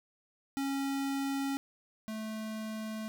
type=tone pair in turn; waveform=square; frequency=274.8 / 218.1 Hz; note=C#4 / A3; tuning=-15 / -15 cents; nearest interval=major third; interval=400 cents; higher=first; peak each=-32 / -37 dBFS; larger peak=first; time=0.57-1.57 / 2.08-3.08 s; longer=neither; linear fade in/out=0 ms; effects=10-bit